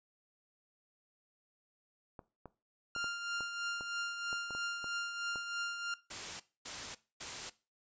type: clicks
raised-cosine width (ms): 1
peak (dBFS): -33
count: 11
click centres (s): 2.192 / 2.457 / 2.963 / 3.043 / 3.407 / 3.809 / 4.329 / 4.507 / 4.55 / 4.843 / 5.358
type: tone with tremolo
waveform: sawtooth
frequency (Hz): 1396.9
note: F6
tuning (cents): 0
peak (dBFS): -31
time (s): 2.95-5.94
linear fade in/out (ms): 2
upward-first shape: triangle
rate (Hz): 3.1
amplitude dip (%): 55
type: noise bursts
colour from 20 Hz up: white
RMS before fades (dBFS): -42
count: 3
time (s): 6.1-7.5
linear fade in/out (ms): 10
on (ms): 300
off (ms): 250
effects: noise-tail reverb RT60 0.3 s tail -18 dB re dry + resampled to 16000 Hz